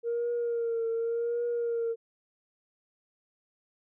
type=tone with vibrato; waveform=sine; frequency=466.2 Hz; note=A#4; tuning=in tune; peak=-26 dBFS; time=0.03-1.96 s; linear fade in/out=50 ms; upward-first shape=triangle; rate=0.88 Hz; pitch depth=43 cents each way; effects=tanh soft clip ceiling -24 dBFS